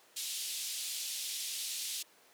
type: band-pass noise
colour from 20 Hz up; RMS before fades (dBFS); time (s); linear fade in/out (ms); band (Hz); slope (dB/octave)
pink; -39; 0.16-2.03; 10; 3100 to 13000; 24
effects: pink hiss -62 dBFS RMS until 2.33 s + high-pass 400 Hz 12 dB/octave